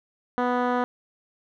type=tone with low-pass filter; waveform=10% pulse; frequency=246.9 Hz; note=B3; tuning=in tune; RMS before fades=-24 dBFS; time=0.38-0.84 s; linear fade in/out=0 ms; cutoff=1500 Hz; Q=0.72; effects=none